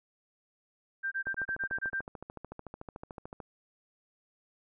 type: tone bursts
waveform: sine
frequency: 1575 Hz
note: G6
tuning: 8 cents sharp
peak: -30 dBFS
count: 9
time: 1.03-2.013 s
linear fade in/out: 20 ms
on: 87 ms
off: 25 ms
type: click train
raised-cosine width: 1 ms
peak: -28 dBFS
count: 30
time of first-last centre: 1.27-3.402 s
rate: 13.6 Hz
effects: none